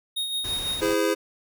square tone with tremolo, 3729 Hz, A#7, in tune, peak -25 dBFS, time 0.16-0.81 s, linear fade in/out 10 ms, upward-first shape sine, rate 6 Hz, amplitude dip 45%
pink noise, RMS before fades -37 dBFS, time 0.44-0.94 s, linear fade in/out 5 ms
square chord, E augmented, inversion none, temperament just, 329.6 / 412 / 515 Hz, E4 / G#4 / B#4, 0 / -14 / -28 cents, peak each -26 dBFS, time 0.81-1.15 s, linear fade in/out 20 ms
effects none

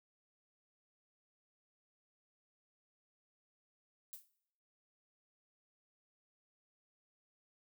violet noise with exponential decay, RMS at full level -45 dBFS, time 4.13-4.3 s, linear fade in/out 0 ms, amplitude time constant 35 ms, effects noise-tail reverb RT60 0.7 s tail -18 dB re dry

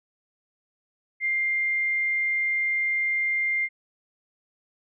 sine tone, 2100 Hz, C7, 6 cents sharp, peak -22 dBFS, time 1.2-3.69 s, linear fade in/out 50 ms, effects none

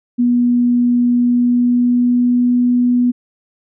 sine tone with pitch glide, 242.8 to 245.2 Hz, B3 to B3, -29 to -12 cents, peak -10 dBFS, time 0.18-3.12 s, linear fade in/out 20 ms, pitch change +17 cents, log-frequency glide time 1.12-2.55 s, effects none

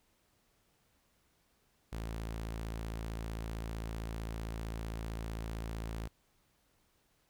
sawtooth tone, 55.5 Hz, A1, 16 cents sharp, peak -34 dBFS, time 1.92-6.08 s, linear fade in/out 10 ms, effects pink hiss -73 dBFS RMS until 7.29 s

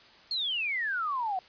sine exponential sweep, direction down, 4346 to 720 Hz, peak -28 dBFS, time 0.31-1.39 s, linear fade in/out 2 ms, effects white hiss -55 dBFS RMS until 1.48 s + resampled to 11025 Hz

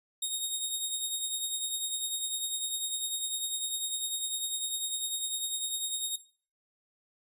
15% pulse tone with tremolo, 3729 Hz, A#7, in tune, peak -21 dBFS, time 0.22-6.16 s, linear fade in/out 5 ms, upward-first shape triangle, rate 10 Hz, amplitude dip 55%, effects noise-tail reverb RT60 0.4 s tail -17 dB re dry + resampled to 32000 Hz

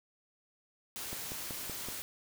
white noise, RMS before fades -41 dBFS, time 0.96-2.02 s, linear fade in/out 0 ms
click train, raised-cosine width 2 ms, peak -29 dBFS, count 5, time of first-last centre 1.13-1.886 s, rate 5.29 Hz
effects none

